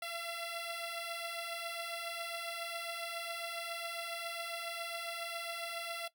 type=beating tone pair; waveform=10% pulse; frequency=673 / 680.3 Hz; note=E5 / F5; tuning=+36 / -46 cents; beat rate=7.3 Hz; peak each=-36 / -32 dBFS; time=0.02-6.08 s; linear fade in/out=5 ms; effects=noise-tail reverb RT60 0.1 s tail -17 dB re dry